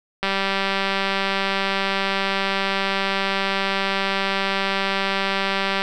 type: click train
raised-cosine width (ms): 0.3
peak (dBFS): -6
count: 1091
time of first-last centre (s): 0.23-5.82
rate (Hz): 195
effects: none